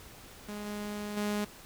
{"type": "tone with level steps", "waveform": "sawtooth", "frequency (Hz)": 207.7, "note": "G#3", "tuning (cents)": 0, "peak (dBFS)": [-34, -32, -26], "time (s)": [0.48, 1.45], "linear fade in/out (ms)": 10, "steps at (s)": [0.66, 1.17], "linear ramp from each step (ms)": 2, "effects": ["pink hiss -51 dBFS RMS until 1.65 s"]}